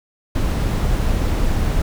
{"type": "noise", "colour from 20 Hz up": "brown", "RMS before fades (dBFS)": -18, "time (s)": [0.35, 1.82], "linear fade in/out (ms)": 5, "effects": []}